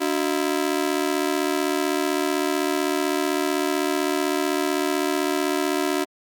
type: ring-modulated tone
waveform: sawtooth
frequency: 330 Hz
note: E4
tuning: 2 cents sharp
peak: -14 dBFS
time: 0-6.05 s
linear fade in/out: 20 ms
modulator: 37.9 Hz
effects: Opus 48 kbps